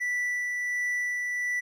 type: tone with tremolo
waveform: triangle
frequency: 1968 Hz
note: B6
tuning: 7 cents flat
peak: -24 dBFS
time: 0-1.61 s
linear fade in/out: 20 ms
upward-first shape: sine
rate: 1.4 Hz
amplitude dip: 25%
effects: none